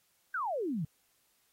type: exponential sweep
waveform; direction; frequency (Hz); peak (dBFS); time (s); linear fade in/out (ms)
sine; down; 1600 to 141.6; -31; 0.34-0.85; 5
effects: white hiss -72 dBFS RMS until 1.52 s + AAC 48 kbps